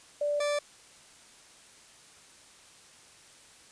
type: tone pair in turn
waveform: sine / 40% pulse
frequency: 585 / 585 Hz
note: D5 / D5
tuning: -7 / -7 cents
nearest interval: unison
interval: 0 cents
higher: neither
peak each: -26 dBFS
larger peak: neither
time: 0.21-0.4 / 0.4-0.59 s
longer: neither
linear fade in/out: 5 ms
effects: white hiss -55 dBFS RMS until 3.71 s + resampled to 22050 Hz